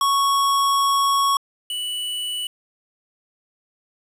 square tone pair in turn, 1108.7 / 2960 Hz, C#6 / F#7, 0 / 0 cents, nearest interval octave + perfect fourth, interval 1700 cents, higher second, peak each -17 / -25 dBFS, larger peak first, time 0.01-1.37 / 1.7-2.47 s, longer first, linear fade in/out 2 ms, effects resampled to 32000 Hz + 8-bit

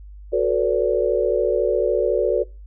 sine chord, B minor seventh, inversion second, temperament equal with one note detuned, 370 / 440 / 493.9 / 573.6 Hz, F#4 / A4 / B4 / D5, 0 / 0 / 0 / -41 cents, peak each -22 dBFS, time 0.32-2.44 s, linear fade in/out 20 ms, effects noise-tail reverb RT60 0.3 s tail -24 dB re dry + added 50 Hz sine -37 dBFS peak until 2.66 s

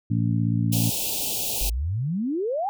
harmonic tone, 56.8 Hz, A#1, 44 cents flat, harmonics 2 / 3 / 4 / 5, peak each -22 / -26 / -28 / -30 dBFS, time 0.1-0.9 s, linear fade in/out 10 ms
white band-stop noise, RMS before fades -27 dBFS, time 0.72-1.7 s, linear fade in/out 10 ms, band 890 to 2500 Hz, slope 96 dB/octave
sine exponential sweep, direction up, 40.96 to 838 Hz, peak -23 dBFS, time 1.61-2.69 s, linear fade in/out 0 ms
effects none

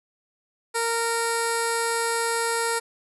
15% pulse tone with low-pass filter, 462.3 Hz, A#4, 14 cents flat, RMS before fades -25 dBFS, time 0.74-2.8 s, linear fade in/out 20 ms, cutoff 10000 Hz, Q 3.9, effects none

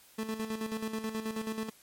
30% pulse tone with tremolo, 220 Hz, A3, in tune, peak -29 dBFS, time 0.18-1.7 s, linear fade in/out 10 ms, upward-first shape square, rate 9.3 Hz, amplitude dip 60%, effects white hiss -59 dBFS RMS until 1.82 s + MP3 64 kbps

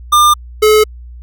square tone pair in turn, 1200 / 428.9 Hz, D6 / A4, +37 / -44 cents, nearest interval octave + tritone, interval 1781 cents, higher first, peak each -6 dBFS, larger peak neither, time 0.12-0.34 / 0.62-0.84 s, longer neither, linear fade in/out 10 ms, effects added 60 Hz sine -29 dBFS peak until 1.22 s

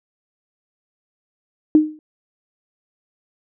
sine tone with exponential decay, 307.6 Hz, D#4, 20 cents flat, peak -5 dBFS, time 1.75-1.99 s, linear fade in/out 1 ms, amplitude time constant 52 ms, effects none

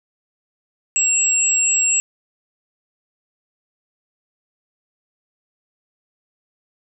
sine tone pair together, 2726 / 7648 Hz, F7 / A#8, -43 / +43 cents, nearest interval octave + tritone, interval 1786 cents, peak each -22 / -15 dBFS, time 0.96-2 s, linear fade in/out 0 ms, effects none

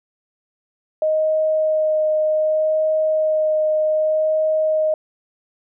sine tone with vibrato, 622.3 Hz, D#5, in tune, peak -15 dBFS, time 1.02-4.94 s, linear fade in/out 2 ms, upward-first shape sine, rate 0.65 Hz, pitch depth 10 cents each way, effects none

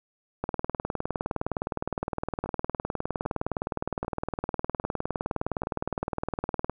two click trains, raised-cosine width 1 ms, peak -23 / -14 dBFS, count 5 / 123, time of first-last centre 2.46-5.635 / 0.44-6.696 s, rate 1.26 / 19.5 Hz, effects none

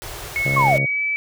pink band-stop noise, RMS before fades -33 dBFS, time 0.02-0.78 s, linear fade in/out 0 ms, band 150 to 320 Hz, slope 48 dB/octave
sine tone with pitch glide, 2194 to 2303 Hz, C#7 to D7, -18 to -34 cents, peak -19 dBFS, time 0.36-1.16 s, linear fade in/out 0 ms, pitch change +84 cents, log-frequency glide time 0.6-1.02 s
harmonic tone, 68.5 Hz, C#2, 20 cents flat, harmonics 2 / 3 / 4 / 5 / 6 / 7 / 8 / 9 / 10, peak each -21 / -34 / -34 / -36 / -38 / -37 / -32 / -35 / -38 dBFS, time 0.45-0.86 s, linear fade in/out 10 ms
sine linear sweep, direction down, 1141 to 570 Hz, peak -14 dBFS, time 0.56-0.77 s, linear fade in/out 10 ms
effects none

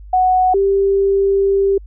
sine tone pair in turn, 740 / 393.5 Hz, F#5 / G4, 0 / +7 cents, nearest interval major seventh, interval 1093 cents, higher first, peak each -10 / -11 dBFS, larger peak first, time 0.13-0.54 / 0.54-1.78 s, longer second, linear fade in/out 5 ms, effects added 50 Hz sine -33 dBFS peak until 1.86 s

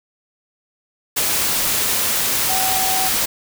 sine tone in noise, 758 Hz, F#5, 42 cents sharp, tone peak -22 dBFS, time 2.49-3.09 s, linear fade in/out 10 ms, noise white, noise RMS -19 dBFS, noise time 1.16-3.26 s, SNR -6 dB, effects none

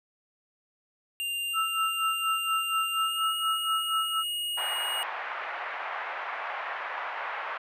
square tone with pitch glide, 2794 to 2873 Hz, F7 to F7, 0 to +48 cents, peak -30 dBFS, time 1.2-5.03 s, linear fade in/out 0 ms, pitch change +48 cents, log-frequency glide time 2.91-3.34 s
sine tone with tremolo, 1318.5 Hz, E6, in tune, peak -24 dBFS, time 1.53-4.24 s, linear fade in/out 50 ms, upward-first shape sine, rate 4.2 Hz, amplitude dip 80%
pink band-pass noise, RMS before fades -35 dBFS, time 4.57-7.58 s, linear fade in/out 10 ms, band 730 to 2200 Hz, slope 24 dB/octave
effects none

